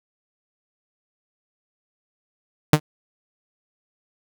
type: tone with exponential decay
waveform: sawtooth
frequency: 152 Hz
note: D#3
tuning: 40 cents flat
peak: -4 dBFS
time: 2.73-2.8 s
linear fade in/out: 5 ms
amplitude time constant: 15 ms
effects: none